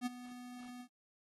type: tone with ADSR envelope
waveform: square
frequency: 246.9 Hz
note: B3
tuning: in tune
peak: -33 dBFS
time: 0.01-0.88 s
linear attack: 52 ms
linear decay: 21 ms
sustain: -15 dB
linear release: 67 ms
effects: AAC 32 kbps